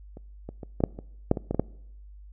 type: clicks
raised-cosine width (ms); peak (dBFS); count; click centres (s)
2; -29 / -23 / -24 / -15 / -6 / -24 / -6 / -17 / -14 / -15 / -8; 11; 0.171 / 0.49 / 0.632 / 0.805 / 0.838 / 0.989 / 1.314 / 1.372 / 1.51 / 1.546 / 1.596
effects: noise-tail reverb RT60 0.8 s tail -24 dB re dry + added 50 Hz sine -44 dBFS peak until 2.32 s